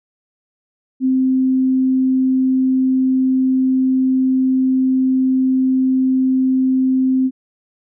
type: tone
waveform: sine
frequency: 260.5 Hz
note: C4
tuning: 7 cents flat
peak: -12 dBFS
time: 1-7.31 s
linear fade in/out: 50 ms
effects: none